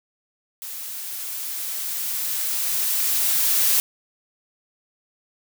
blue noise with level ramp, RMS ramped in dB -34 to -18 dBFS, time 0.62-3.8 s, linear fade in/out 0 ms, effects none

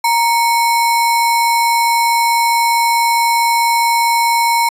sine tone with sample-and-hold, 932.3 Hz, A#5, in tune, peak -10 dBFS, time 0.04-4.69 s, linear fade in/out 5 ms, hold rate 3150 Hz, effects resampled to 32000 Hz

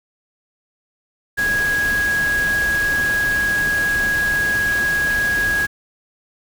sine tone in noise, 1655 Hz, G#6, 6 cents flat, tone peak -16 dBFS, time 1.37-5.67 s, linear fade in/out 20 ms, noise pink, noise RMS -28 dBFS, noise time 1.37-5.67 s, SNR +9 dB, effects none

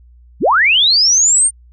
sine linear sweep, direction up, 99.3 to 8960 Hz, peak -8 dBFS, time 0.4-1.51 s, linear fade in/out 50 ms, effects added 60 Hz sine -41 dBFS peak until 1.72 s

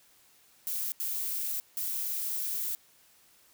violet noise bursts at uneven times, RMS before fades -33 dBFS, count 3, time 0.67-0.92 / 1-1.6 / 1.77-2.75 s, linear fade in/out 0 ms, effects white hiss -62 dBFS RMS until 3.53 s

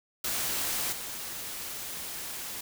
white noise with level steps, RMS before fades -31 / -38 dBFS, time 0.24-2.61 s, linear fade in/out 5 ms, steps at 0.92 s, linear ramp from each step 10 ms, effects none

